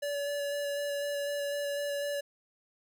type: tone with vibrato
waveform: square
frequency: 573 Hz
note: D5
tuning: 43 cents flat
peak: -32 dBFS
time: 0.02-2.21 s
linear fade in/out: 10 ms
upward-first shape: square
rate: 4 Hz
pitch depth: 10 cents each way
effects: none